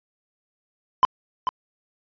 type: tone with echo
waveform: triangle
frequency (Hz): 1020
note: C6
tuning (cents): -44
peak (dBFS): -9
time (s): 1.03-1.05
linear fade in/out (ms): 0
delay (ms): 440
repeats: 1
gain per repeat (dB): -9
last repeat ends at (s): 1.49
effects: resampled to 11025 Hz